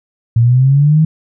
sine linear sweep, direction up, 113.3 to 160 Hz, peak -6 dBFS, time 0.36-1.05 s, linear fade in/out 5 ms, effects none

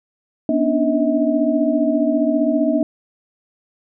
sine tone cluster, 243.2 / 284.2 / 299.2 / 639 Hz, B3 / C#4 / D4 / D#5, -26 / +43 / +32 / +46 cents, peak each -20 dBFS, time 0.49-2.83 s, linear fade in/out 2 ms, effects none

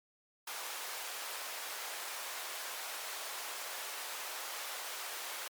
pink high-pass noise, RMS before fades -42 dBFS, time 0.47-5.48 s, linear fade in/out 5 ms, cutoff 680 Hz, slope 12 dB/octave, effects high-pass 400 Hz 12 dB/octave + MP3 96 kbps

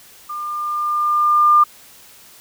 sine tone with level ramp, 1200 Hz, D6, 37 cents sharp, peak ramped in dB -25 to -7 dBFS, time 0.29-1.64 s, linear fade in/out 10 ms, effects white hiss -45 dBFS RMS until 2.4 s

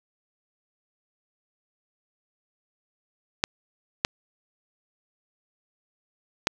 clicks, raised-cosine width 0.2 ms, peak -3 dBFS, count 3, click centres 3.439 / 4.049 / 6.471 s, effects none

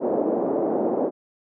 pink band-pass noise, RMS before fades -23 dBFS, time 0-1.11 s, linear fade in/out 50 ms, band 270 to 660 Hz, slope 24 dB/octave, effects none

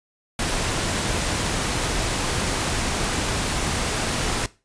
pink noise, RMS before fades -24 dBFS, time 0.39-4.46 s, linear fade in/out 2 ms, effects noise-tail reverb RT60 0.3 s tail -19 dB re dry + resampled to 22050 Hz

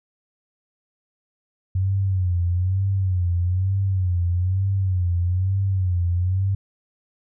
sine tone with vibrato, 92.3 Hz, F#2, 4 cents flat, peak -18 dBFS, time 1.75-6.55 s, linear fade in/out 5 ms, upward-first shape sine, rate 1.1 Hz, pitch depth 100 cents each way, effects none

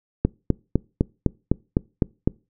click train, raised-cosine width 3 ms, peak -4 dBFS, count 9, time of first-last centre 0.25-2.275 s, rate 3.95 Hz, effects noise-tail reverb RT60 0.3 s tail -25 dB re dry

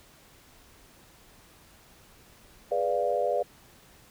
sine chord, G# diminished seventh, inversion none, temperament equal, 415.3 / 493.9 / 587.3 / 698.5 Hz, G#4 / B4 / D5 / F5, 0 / 0 / 0 / 0 cents, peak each -33 / -29 / -28 / -30 dBFS, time 2.71-3.43 s, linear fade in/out 10 ms, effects pink hiss -56 dBFS RMS until 4.1 s

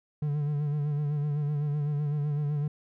triangle tone with vibrato, 147.1 Hz, D3, 3 cents sharp, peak -24 dBFS, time 0.22-2.68 s, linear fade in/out 5 ms, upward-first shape sine, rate 7.9 Hz, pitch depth 46 cents each way, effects none

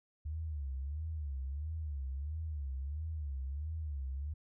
sine tone with vibrato, 72.9 Hz, D2, 12 cents flat, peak -36 dBFS, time 0.25-4.34 s, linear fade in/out 10 ms, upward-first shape sine, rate 1.5 Hz, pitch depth 170 cents each way, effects none

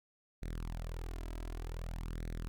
sawtooth tone with flanger, 41.2 Hz, E1, in tune, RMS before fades -41 dBFS, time 0.42-2.48 s, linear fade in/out 0 ms, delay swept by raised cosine 0.49 to 3.09 ms, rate 0.54 Hz, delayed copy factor +0.7, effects none

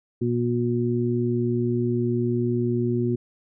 harmonic tone, 120.1 Hz, B2, 48 cents flat, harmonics 1 / 2 / 3, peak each -25 / -25 / -25 dBFS, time 0.21-3.16 s, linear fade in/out 10 ms, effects none

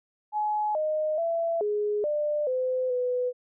sine tone with pitch steps, 846 / 617 / 669 / 417 / 596 / 511 / 497.4 Hz, G#5 / D#5 / E5 / G#4 / D5 / C5 / B4, +32 / -15 / +25 / +7 / +25 / -41 / +12 cents, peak -24 dBFS, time 0.32-3.33 s, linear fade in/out 50 ms, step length 430 ms, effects none

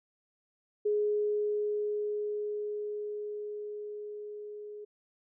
sine tone with level ramp, 418.1 Hz, G#4, 12 cents sharp, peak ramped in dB -25 to -41 dBFS, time 0.85-4.85 s, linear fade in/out 10 ms, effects none

